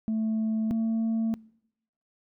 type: tone pair in turn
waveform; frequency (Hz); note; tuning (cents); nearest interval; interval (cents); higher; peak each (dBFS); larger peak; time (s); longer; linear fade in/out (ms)
sine; 220 / 224.8; A3 / A3; 0 / +37; unison; 37; second; -23 / -21; second; 0.08-0.71 / 0.71-1.34; neither; 0
effects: noise-tail reverb RT60 0.8 s tail -26 dB re dry + tanh soft clip ceiling -23 dBFS